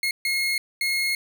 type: tone bursts at uneven times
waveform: 30% pulse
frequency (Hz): 2157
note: C#7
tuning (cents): -48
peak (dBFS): -19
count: 3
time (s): 0.03-0.11 / 0.25-0.58 / 0.81-1.15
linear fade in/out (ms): 2
effects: none